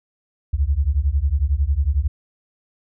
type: beating tone pair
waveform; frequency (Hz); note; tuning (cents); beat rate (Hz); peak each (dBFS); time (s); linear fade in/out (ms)
sine; 65.41 / 76.41; C2 / D#2; 0 / -31; 11; -19 / -19; 0.53-2.08; 10
effects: none